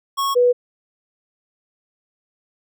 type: tone pair in turn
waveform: square / sine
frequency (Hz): 1101 / 490.4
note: C#6 / B4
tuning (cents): -12 / -12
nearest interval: octave + major second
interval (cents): 1400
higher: first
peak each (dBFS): -19 / -11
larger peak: second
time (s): 0.17-0.35 / 0.35-0.53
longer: neither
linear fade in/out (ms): 20
effects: none